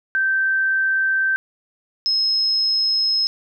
sine tone pair in turn, 1556 / 5160 Hz, G6 / E8, -13 / -38 cents, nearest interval octave + major sixth, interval 2075 cents, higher second, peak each -16 dBFS, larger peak neither, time 0.15-1.36 / 2.06-3.27 s, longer neither, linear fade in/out 0 ms, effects none

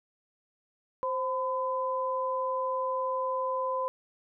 sine tone pair together, 523.6 / 1011 Hz, C5 / B5, +1 / +40 cents, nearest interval major seventh, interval 1139 cents, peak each -31 / -30 dBFS, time 1.03-3.88 s, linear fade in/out 0 ms, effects none

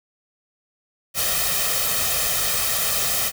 white noise with comb filter, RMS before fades -22 dBFS, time 1.14-3.32 s, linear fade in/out 50 ms, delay 1.6 ms, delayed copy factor +0.7, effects none

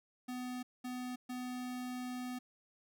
square tone bursts at uneven times, 250.1 Hz, B3, 22 cents sharp, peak -40 dBFS, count 3, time 0.28-0.63 / 0.84-1.16 / 1.29-2.39 s, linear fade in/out 10 ms, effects none

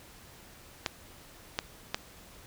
clicks, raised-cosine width 0.2 ms, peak -11 dBFS, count 3, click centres 0.862 / 1.589 / 1.945 s, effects pink hiss -53 dBFS RMS until 2.46 s

